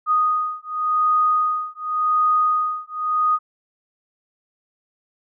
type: beating tone pair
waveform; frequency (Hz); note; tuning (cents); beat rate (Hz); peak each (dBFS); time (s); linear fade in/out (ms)
sine; 1241 / 1241.89; D#6 / D#6; -5 / -4; 0.89; -20; 0.06-3.39; 50
effects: none